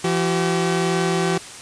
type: tone pair together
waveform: sawtooth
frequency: 170 / 381.6 Hz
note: F3 / G4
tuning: -46 / -47 cents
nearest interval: octave + major second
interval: 1399 cents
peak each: -17 dBFS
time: 0.04-1.38 s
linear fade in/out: 5 ms
effects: white hiss -37 dBFS RMS until 1.61 s + resampled to 22050 Hz